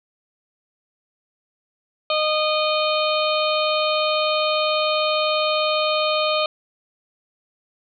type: harmonic tone with a mistuned harmonic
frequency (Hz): 615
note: D#5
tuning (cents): -20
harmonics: 1 / 2 / 4 / 5 / 6 / 7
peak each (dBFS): -21 / -24 / -27 / -28 / -29 / -29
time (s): 2.1-6.46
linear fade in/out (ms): 2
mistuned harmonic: 7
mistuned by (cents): -21
effects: none